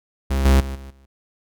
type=tone with level steps; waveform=45% pulse; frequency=67.2 Hz; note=C2; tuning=47 cents sharp; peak=-18 / -11 / -26 / -35 / -49 dBFS; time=0.3-1.06 s; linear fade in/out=10 ms; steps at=0.45 / 0.6 / 0.75 / 0.9 s; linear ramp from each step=5 ms; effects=none